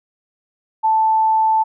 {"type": "tone", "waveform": "sine", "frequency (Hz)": 880, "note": "A5", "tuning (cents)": 0, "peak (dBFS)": -12, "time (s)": [0.83, 1.64], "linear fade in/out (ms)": 20, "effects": []}